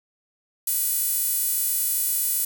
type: tone with high-pass filter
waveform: sawtooth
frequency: 493.9 Hz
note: B4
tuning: in tune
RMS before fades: -24 dBFS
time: 0.67-2.45 s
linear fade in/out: 5 ms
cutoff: 11000 Hz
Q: 1.5
effects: none